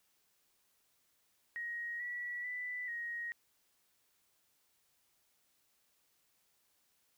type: tone with pitch steps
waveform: sine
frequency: 1885 / 1942 / 1984 / 1882 Hz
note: A#6 / B6 / B6 / A#6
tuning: +19 / -30 / +7 / +16 cents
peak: -38 dBFS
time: 1.56-3.32 s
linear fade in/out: 0 ms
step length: 440 ms
effects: white hiss -75 dBFS RMS until 7.17 s